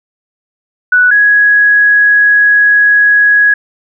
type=tone pair in turn; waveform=sine; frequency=1480 / 1667.7 Hz; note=F#6 / G#6; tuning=0 / +7 cents; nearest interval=major second; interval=207 cents; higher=second; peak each=-4 dBFS; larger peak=neither; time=0.92-1.11 / 1.11-3.54 s; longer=second; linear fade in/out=5 ms; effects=none